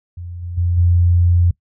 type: tone with level steps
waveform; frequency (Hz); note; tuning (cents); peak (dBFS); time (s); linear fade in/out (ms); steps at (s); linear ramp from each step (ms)
sine; 87.31; F2; 0; -27 / -24 / -14 / -10; 0.17-1.51; 5; 0.42 / 0.57 / 0.77; 10
effects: noise-tail reverb RT60 0.1 s tail -21 dB re dry